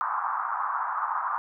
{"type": "band-pass noise", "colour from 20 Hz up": "white", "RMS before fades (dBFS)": -29, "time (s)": [0.01, 1.38], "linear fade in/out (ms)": 0, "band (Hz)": [860, 1300], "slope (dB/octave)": 48, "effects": []}